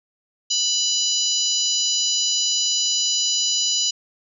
harmonic tone with a mistuned harmonic, 985 Hz, B5, 5 cents flat, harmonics 3 / 4 / 5 / 6 / 7, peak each -25 / -25 / -25 / -25 / -25 dBFS, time 0.5-3.91 s, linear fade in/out 10 ms, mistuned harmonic 4, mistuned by +28 cents, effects none

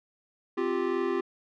square chord, C suspended fourth, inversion none, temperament equal, 261.6 / 349.2 / 392 Hz, C4 / F4 / G4, 0 / 0 / 0 cents, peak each -35 / -30 / -30 dBFS, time 0.57-1.21 s, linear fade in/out 10 ms, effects low-pass 2000 Hz 12 dB/octave

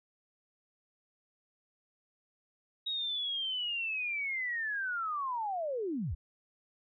sine linear sweep, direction down, 3810 to 50.9 Hz, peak -32 dBFS, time 2.86-6.15 s, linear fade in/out 10 ms, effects none

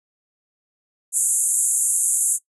white band-pass noise, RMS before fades -20 dBFS, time 1.12-2.39 s, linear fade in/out 50 ms, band 6900 to 11000 Hz, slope 96 dB/octave, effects noise-tail reverb RT60 0.1 s tail -19 dB re dry

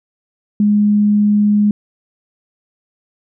sine tone, 207.7 Hz, G#3, in tune, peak -9 dBFS, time 0.6-1.71 s, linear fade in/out 2 ms, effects none

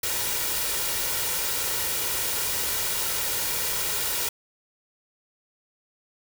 white noise with comb filter, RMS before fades -27 dBFS, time 0.03-4.29 s, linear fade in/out 5 ms, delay 2.1 ms, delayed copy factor +0.5, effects none

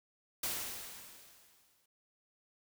white noise with exponential decay, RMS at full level -35 dBFS, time 0.43-1.86 s, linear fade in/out 5 ms, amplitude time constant 310 ms, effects none

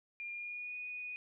sine tone with pitch glide, 2404 to 2473 Hz, D7 to D#7, +40 to -11 cents, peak -40 dBFS, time 0.2-1.16 s, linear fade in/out 0 ms, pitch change +49 cents, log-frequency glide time 0.31-0.77 s, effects none

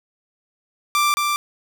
sawtooth tone with echo, 1178 Hz, D6, 5 cents sharp, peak -12 dBFS, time 0.95-1.14 s, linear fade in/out 0 ms, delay 220 ms, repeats 1, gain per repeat -3 dB, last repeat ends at 1.36 s, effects none

